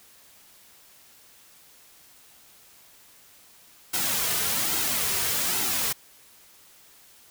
white noise with flanger, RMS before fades -26 dBFS, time 3.93-5.93 s, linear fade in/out 10 ms, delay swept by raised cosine 1.7 to 3.7 ms, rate 1.2 Hz, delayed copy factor -0.55, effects white hiss -54 dBFS RMS until 7.3 s

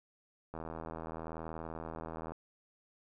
click train, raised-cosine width 1 ms, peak -28 dBFS, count 145, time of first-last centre 0.54-2.32 s, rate 80.9 Hz, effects none

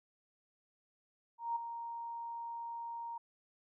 sine tone with ADSR envelope, 932.3 Hz, A#5, in tune, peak -31 dBFS, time 1.38-3.18 s, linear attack 180 ms, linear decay 8 ms, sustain -9 dB, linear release 6 ms, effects none

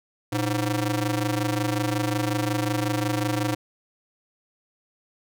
sawtooth ring-modulated tone, 210.3 Hz, G#3, 22 cents sharp, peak -16 dBFS, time 0.32-3.55 s, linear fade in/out 10 ms, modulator 92.4 Hz, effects none

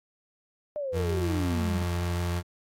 sine exponential sweep, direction down, 610 to 179.2 Hz, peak -29 dBFS, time 0.76-1.82 s, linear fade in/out 0 ms
35% pulse tone with vibrato, 87.31 Hz, F2, in tune, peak -25 dBFS, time 0.92-2.43 s, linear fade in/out 50 ms, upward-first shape triangle, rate 5.6 Hz, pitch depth 9 cents each way
effects AAC 48 kbps

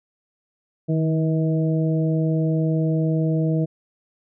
harmonic tone with a mistuned harmonic, 160 Hz, D#3, 49 cents sharp, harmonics 1 / 2 / 3 / 4, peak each -19 / -25 / -29 / -31 dBFS, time 0.88-3.66 s, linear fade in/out 20 ms, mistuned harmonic 1, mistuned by -24 cents, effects none

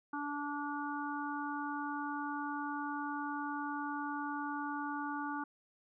harmonic tone, 290 Hz, D4, 22 cents flat, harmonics 1 / 3 / 4 / 5, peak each -40 / -41 / -43 / -43 dBFS, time 0.13-5.44 s, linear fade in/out 5 ms, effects none

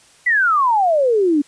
sine exponential sweep, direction down, 2017 to 278.1 Hz, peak -12 dBFS, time 0.26-1.42 s, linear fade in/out 10 ms, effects white hiss -50 dBFS RMS until 1.47 s + resampled to 22050 Hz

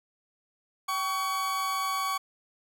40% pulse tone pair together, 772.9 / 1127 Hz, G5 / C#6, -25 / +28 cents, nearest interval perfect fifth, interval 653 cents, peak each -36 / -27 dBFS, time 0.88-2.18 s, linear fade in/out 10 ms, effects none

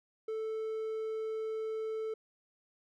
triangle tone, 440 Hz, A4, in tune, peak -32 dBFS, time 0.28-2.14 s, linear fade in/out 5 ms, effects none

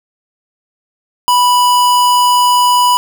square tone, 985 Hz, B5, 5 cents flat, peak -8 dBFS, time 1.28-2.97 s, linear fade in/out 0 ms, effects 8-bit

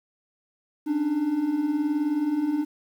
triangle beating tone pair, 280.7 / 299.7 Hz, C#4 / D4, +22 / +35 cents, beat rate 19 Hz, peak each -28 / -21 dBFS, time 0.86-2.65 s, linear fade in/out 20 ms, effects 9-bit

